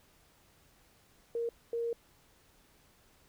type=tone bursts at uneven times; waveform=sine; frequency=466.7 Hz; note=A#4; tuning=2 cents sharp; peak=-31 dBFS; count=2; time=1.35-1.49 / 1.73-1.93 s; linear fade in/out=2 ms; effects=pink hiss -65 dBFS RMS until 3.28 s